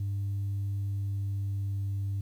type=tone with pitch glide; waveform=sine; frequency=99.5 to 98.87 Hz; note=G2 to G2; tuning=+26 to +15 cents; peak=-27 dBFS; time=0-2.21 s; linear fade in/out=5 ms; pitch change=-11 cents; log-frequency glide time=0.86-1.78 s; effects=tanh soft clip ceiling -27 dBFS + 10-bit